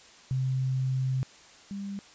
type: tone pair in turn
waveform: sine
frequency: 130.81 / 198.94 Hz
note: C3 / G3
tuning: 0 / +26 cents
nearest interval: perfect fifth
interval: 726 cents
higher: second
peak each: -25 / -33 dBFS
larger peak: first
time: 0.31-1.23 / 1.71-1.99 s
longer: first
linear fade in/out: 0 ms
effects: white hiss -53 dBFS RMS until 2.14 s + resampled to 16000 Hz